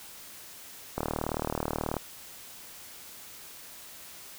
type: click train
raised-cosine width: 1 ms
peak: -15 dBFS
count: 39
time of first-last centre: 0.98-1.967 s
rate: 38.5 Hz
effects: white hiss -47 dBFS RMS until 4.38 s